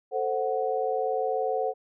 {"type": "chord", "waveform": "sine", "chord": "F# diminished", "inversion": "first", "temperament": "equal with one note detuned", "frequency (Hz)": [443.1, 523.3, 740], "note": ["A4", "C5", "F#5"], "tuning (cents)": [12, 0, 0], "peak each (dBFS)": -29, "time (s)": [0.11, 1.74], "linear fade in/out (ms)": 50, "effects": []}